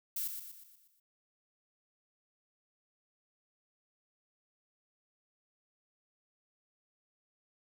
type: noise with echo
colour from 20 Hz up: violet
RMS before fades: -36 dBFS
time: 0.16-0.28 s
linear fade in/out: 5 ms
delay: 120 ms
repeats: 6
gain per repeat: -6 dB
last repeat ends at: 1 s
effects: none